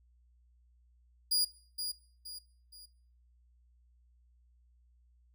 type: tone with echo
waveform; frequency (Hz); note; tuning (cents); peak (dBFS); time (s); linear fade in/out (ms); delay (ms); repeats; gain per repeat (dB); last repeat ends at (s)
sawtooth; 4863; D#8; -40; -24; 1.31-1.45; 10; 470; 3; -8; 2.86
effects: noise-tail reverb RT60 0.6 s tail -22 dB re dry + added 60 Hz sine -63 dBFS peak until 5.34 s